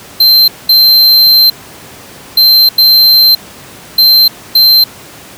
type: tone bursts at uneven times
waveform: square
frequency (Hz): 4124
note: C8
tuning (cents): -26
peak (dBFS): -3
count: 6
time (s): 0.2-0.48 / 0.69-1.5 / 2.37-2.69 / 2.78-3.35 / 3.98-4.28 / 4.55-4.84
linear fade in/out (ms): 5
effects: pink hiss -32 dBFS RMS until 5.37 s + high-pass 100 Hz 12 dB/octave